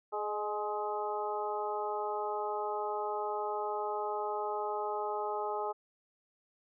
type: harmonic tone with a mistuned harmonic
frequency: 210 Hz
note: G#3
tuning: 19 cents sharp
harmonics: 2 / 3 / 4 / 5 / 6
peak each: -37 / -41 / -36 / -43 / -41 dBFS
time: 0.12-5.73 s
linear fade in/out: 20 ms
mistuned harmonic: 3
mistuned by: -34 cents
effects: none